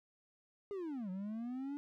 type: linear two-way sweep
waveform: triangle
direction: down then up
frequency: 415.3 to 180.7 to 291.2 Hz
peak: -37 dBFS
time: 0.71-1.77 s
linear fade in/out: 0 ms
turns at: 1.1 s
effects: none